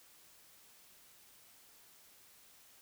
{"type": "silence", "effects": ["white hiss -62 dBFS RMS until 2.81 s"]}